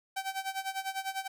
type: tone with tremolo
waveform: sawtooth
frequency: 772 Hz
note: G5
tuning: 27 cents flat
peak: -27 dBFS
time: 0.16-1.28 s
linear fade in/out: 10 ms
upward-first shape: sine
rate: 10 Hz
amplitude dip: 85%
effects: none